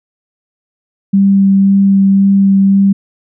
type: tone with vibrato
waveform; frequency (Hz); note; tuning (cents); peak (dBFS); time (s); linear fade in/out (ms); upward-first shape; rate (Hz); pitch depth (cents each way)
sine; 196; G3; 0; -5; 1.13-2.93; 10; sine; 1.9; 9
effects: none